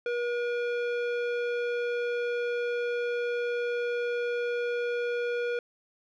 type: tone with low-pass filter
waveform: square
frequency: 480.3 Hz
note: B4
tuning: 48 cents flat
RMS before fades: -30 dBFS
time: 0.06-5.59 s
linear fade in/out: 2 ms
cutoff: 2400 Hz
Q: 1.1
effects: none